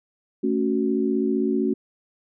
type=chord; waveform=sine; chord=F# minor; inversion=first; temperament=just; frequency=222 / 277.5 / 370 Hz; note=A3 / C#4 / F#4; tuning=+16 / +2 / 0 cents; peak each=-24 dBFS; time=0.43-1.74 s; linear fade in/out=10 ms; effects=none